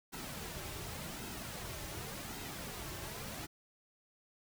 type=noise with flanger; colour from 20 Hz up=pink; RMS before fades=-44 dBFS; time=0.12-3.47 s; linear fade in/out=20 ms; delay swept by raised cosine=1.7 to 4.2 ms; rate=0.88 Hz; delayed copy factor=-0.55; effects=none